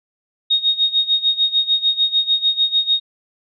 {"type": "tone with tremolo", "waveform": "sine", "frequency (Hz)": 3729, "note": "A#7", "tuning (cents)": 0, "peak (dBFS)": -11, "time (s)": [0.5, 3], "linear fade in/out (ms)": 10, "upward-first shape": "sine", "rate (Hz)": 6.7, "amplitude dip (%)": 85, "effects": []}